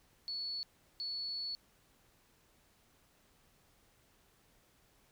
sine tone bursts at uneven times, 4417 Hz, C#8, 7 cents flat, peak -37 dBFS, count 2, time 0.28-0.63 / 1-1.55 s, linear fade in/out 0 ms, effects pink hiss -69 dBFS RMS until 5.11 s

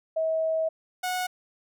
sine / sawtooth tone pair in turn, 642 / 732.2 Hz, E5 / F#5, -46 / -18 cents, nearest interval major second, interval 228 cents, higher second, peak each -23 dBFS, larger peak neither, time 0.16-0.69 / 1.03-1.27 s, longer first, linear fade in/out 10 ms, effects none

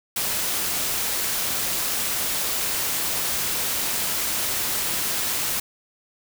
white noise, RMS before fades -25 dBFS, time 0.16-5.6 s, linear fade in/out 5 ms, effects none

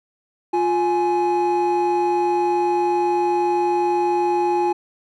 triangle tone pair together, 351.9 / 837 Hz, F4 / G#5, +13 / +13 cents, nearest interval octave + minor third, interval 1500 cents, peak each -17 dBFS, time 0.53-4.73 s, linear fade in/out 10 ms, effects tanh soft clip ceiling -8 dBFS

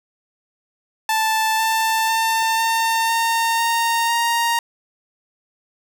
sawtooth tone with pitch steps, 880 / 888.7 / 897.5 / 906.3 / 915.3 / 924.3 / 933.4 Hz, A5 / A5 / A5 / A#5 / A#5 / A#5 / A#5, 0 / +17 / +34 / -49 / -32 / -15 / +2 cents, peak -13 dBFS, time 1.09-4.59 s, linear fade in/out 2 ms, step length 500 ms, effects none

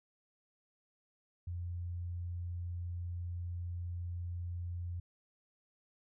sine tone, 87.4 Hz, F2, 2 cents sharp, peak -37 dBFS, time 1.47-5 s, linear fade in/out 5 ms, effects none

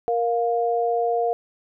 sine tone pair together, 468.2 / 702.9 Hz, A#4 / F5, +8 / +11 cents, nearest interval perfect fifth, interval 703 cents, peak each -22 dBFS, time 0.08-1.33 s, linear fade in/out 0 ms, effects none

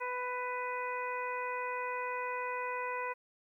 harmonic tone, 497.1 Hz, B4, 11 cents sharp, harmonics 1 / 2 / 3 / 4 / 5, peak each -40 / -37 / -44 / -43 / -44 dBFS, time 0-3.14 s, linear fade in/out 20 ms, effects 12-bit

